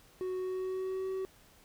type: tone with pitch glide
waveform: triangle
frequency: 370 to 379.7 Hz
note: F#4 to F#4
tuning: 0 to +45 cents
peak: -31 dBFS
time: 0.21-1.25 s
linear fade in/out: 0 ms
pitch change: +45 cents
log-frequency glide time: 0.37-1.08 s
effects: pink hiss -61 dBFS RMS until 1.64 s